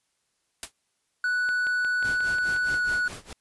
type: noise with exponential decay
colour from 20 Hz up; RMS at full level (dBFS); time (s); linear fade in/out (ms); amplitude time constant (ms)
white; -29; 0.63-0.72; 1; 18
type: tone with pitch glide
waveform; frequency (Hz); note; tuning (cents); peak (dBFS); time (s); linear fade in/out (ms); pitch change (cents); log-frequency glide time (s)
triangle; 1480 to 1468.9; F#6 to F#6; 0 to -13; -21; 1.24-3.08; 2; -13; 2.68-2.79
type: click train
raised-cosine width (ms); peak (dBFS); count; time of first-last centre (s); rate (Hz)
0.3; -23; 8; 1.49-2.742; 5.59
type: noise with tremolo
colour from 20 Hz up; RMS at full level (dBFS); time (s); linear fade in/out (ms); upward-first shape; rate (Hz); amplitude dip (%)
pink; -38; 2.04-3.33; 2; sine; 4.8; 90
effects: white hiss -74 dBFS RMS until 3.4 s + resampled to 24000 Hz